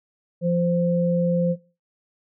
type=tone pair together; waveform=sine; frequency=173.34 / 520 Hz; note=F3 / C5; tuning=-13 / -11 cents; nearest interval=octave + perfect fifth; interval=1902 cents; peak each=-20 / -23 dBFS; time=0.41-1.56 s; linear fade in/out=50 ms; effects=noise-tail reverb RT60 0.3 s tail -17 dB re dry